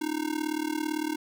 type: tone with amplitude modulation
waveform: square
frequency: 308.2 Hz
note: D#4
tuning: 16 cents flat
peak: -25 dBFS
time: 0.01-1.16 s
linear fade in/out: 10 ms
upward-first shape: sine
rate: 37.8 Hz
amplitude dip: 90%
effects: none